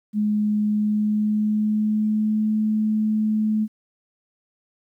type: tone with pitch glide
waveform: sine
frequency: 210.4 to 215.4 Hz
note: G#3 to A3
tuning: +23 to -37 cents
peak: -18 dBFS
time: 0.13-3.68 s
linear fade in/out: 50 ms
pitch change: +40 cents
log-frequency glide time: 0.67-2.55 s
effects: 10-bit